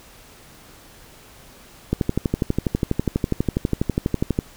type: click train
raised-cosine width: 3 ms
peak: -6 dBFS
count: 31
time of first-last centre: 1.93-4.389 s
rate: 12.2 Hz
effects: pink hiss -47 dBFS RMS until 4.56 s